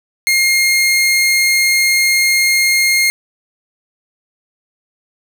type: tone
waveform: sawtooth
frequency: 2132 Hz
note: C7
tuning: 32 cents sharp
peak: -7 dBFS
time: 0.27-3.1 s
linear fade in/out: 0 ms
effects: none